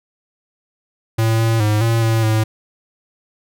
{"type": "tone with pitch steps", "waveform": "square", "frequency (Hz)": [112.6, 113.5, 106, 114.7, 112.8, 109.6], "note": ["A2", "A#2", "G#2", "A#2", "A2", "A2"], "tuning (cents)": [40, -46, 36, -28, 44, -6], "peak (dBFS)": -14, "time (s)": [1.18, 2.44], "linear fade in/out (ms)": 10, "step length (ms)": 210, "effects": []}